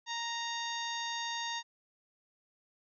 harmonic tone with a mistuned harmonic, 932.3 Hz, A#5, in tune, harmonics 1 / 2 / 3 / 4 / 5 / 6 / 7, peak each -39 / -41 / -46 / -40 / -46 / -49 / -46 dBFS, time 0.06-1.63 s, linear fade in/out 50 ms, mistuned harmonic 4, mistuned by -23 cents, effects none

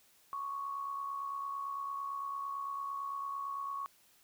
sine tone with amplitude modulation, 1111 Hz, C#6, 4 cents sharp, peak -34 dBFS, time 0.33-3.86 s, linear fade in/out 0 ms, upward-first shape sine, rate 68.9 Hz, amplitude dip 50%, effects white hiss -66 dBFS RMS until 4.23 s

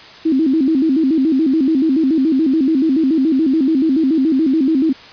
sine tone with vibrato, 291.5 Hz, D4, 13 cents flat, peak -11 dBFS, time 0.25-4.93 s, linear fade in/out 10 ms, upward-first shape square, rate 7 Hz, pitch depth 170 cents each way, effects white hiss -38 dBFS RMS until 5.12 s + resampled to 11025 Hz

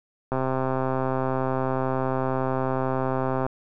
click train, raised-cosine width 1 ms, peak -12 dBFS, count 413, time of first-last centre 0.32-3.465 s, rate 131 Hz, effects none

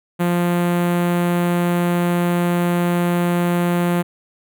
sawtooth tone with notch filter, 174.61 Hz, F3, in tune, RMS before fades -18 dBFS, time 0.19-4.03 s, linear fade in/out 20 ms, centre 5200 Hz, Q 0.62, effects none

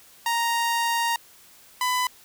sawtooth tone pair in turn, 932.3 / 1000.5 Hz, A#5 / B5, 0 / +22 cents, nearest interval minor second, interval 122 cents, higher second, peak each -18 dBFS, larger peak neither, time 0.26-1.16 / 1.81-2.07 s, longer first, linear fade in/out 2 ms, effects white hiss -52 dBFS RMS until 2.24 s

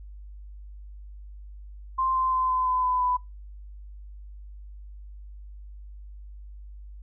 sine tone with pitch steps, 1046.5 / 1038.1 / 1029.7 / 1021.4 / 1013.2 / 1005 / 996.9 Hz, C6 / C6 / C6 / C6 / B5 / B5 / B5, 0 / -14 / -28 / -42 / +44 / +30 / +16 cents, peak -22 dBFS, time 1.98-3.17 s, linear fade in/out 10 ms, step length 170 ms, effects noise-tail reverb RT60 0.2 s tail -22 dB re dry + added 50 Hz sine -40 dBFS peak until 7.02 s

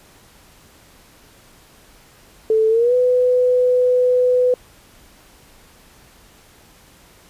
sine tone with pitch glide, 440 to 499.6 Hz, A4 to B4, 0 to +20 cents, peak -12 dBFS, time 2.5-4.54 s, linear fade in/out 2 ms, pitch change +220 cents, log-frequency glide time 2.69-2.94 s, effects pink hiss -49 dBFS RMS until 7.29 s + resampled to 32000 Hz

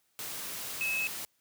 sine tone in noise, 2586 Hz, E7, 34 cents flat, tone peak -29 dBFS, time 0.81-1.07 s, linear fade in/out 0 ms, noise white, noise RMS -39 dBFS, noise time 0.19-1.25 s, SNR +7 dB, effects white hiss -73 dBFS RMS until 1.4 s + high-pass 60 Hz 12 dB/octave

